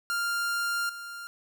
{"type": "tone with level steps", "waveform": "45% pulse", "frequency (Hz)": 1396.9, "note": "F6", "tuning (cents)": 0, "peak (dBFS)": [-27, -38], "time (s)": [0.1, 1.27], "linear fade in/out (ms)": 0, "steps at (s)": 0.89, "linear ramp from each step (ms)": 5, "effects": []}